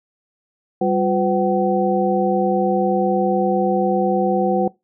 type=tone cluster; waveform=sine; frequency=195.2 / 355.9 / 506 / 758 Hz; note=G3 / F4 / B4 / F#5; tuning=-7 / +33 / +42 / +42 cents; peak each=-21 dBFS; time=0.81-4.68 s; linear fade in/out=5 ms; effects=noise-tail reverb RT60 0.2 s tail -21 dB re dry